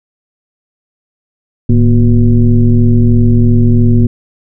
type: tone with frequency modulation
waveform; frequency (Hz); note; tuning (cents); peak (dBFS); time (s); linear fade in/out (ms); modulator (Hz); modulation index
sine; 108.5; A2; -24; -4; 1.69-4.07; 5; 130; 1.2
effects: none